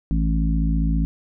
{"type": "harmonic tone", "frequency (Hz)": 54.9, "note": "A1", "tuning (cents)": -3, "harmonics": [1, 3, 4, 5], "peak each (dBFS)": [-19, -23, -29, -28], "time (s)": [0.11, 1.05], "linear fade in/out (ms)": 0, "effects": []}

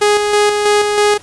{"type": "tone with tremolo", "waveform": "sawtooth", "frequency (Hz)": 415.3, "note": "G#4", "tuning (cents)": 0, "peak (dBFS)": -5, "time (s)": [0.01, 1.18], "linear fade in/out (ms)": 10, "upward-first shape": "square", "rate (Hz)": 3.1, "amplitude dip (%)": 40, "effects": ["pink hiss -40 dBFS RMS until 1.22 s", "resampled to 24000 Hz"]}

